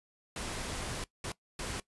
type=noise bursts at uneven times; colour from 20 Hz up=pink; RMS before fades=-38 dBFS; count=3; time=0.36-1.04 / 1.24-1.32 / 1.59-1.8 s; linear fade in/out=2 ms; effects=noise-tail reverb RT60 0.1 s tail -19 dB re dry + resampled to 24000 Hz